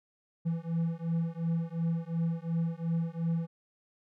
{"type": "beating tone pair", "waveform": "triangle", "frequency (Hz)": [164.81, 167.61], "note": ["E3", "E3"], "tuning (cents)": [0, 29], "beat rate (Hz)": 2.8, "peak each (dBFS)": -30, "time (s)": [0.45, 3.47], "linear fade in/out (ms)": 20, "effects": []}